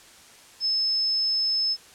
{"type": "tone", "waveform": "sine", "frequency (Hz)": 5220, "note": "E8", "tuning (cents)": -18, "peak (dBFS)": -21, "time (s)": [0.6, 1.77], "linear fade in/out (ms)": 50, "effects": ["white hiss -50 dBFS RMS until 1.94 s", "low-pass 9000 Hz 12 dB/octave"]}